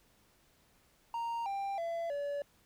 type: tone with pitch steps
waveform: triangle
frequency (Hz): 930 / 791.1 / 673 / 572.5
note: A#5 / G5 / E5 / D5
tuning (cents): -4 / +16 / +36 / -44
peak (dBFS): -32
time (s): 1.14-2.42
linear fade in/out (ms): 2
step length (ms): 320
effects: pink hiss -68 dBFS RMS until 2.65 s